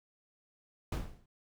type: noise with exponential decay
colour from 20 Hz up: brown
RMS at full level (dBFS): -28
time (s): 0.92-1.26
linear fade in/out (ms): 5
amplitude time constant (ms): 73
effects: none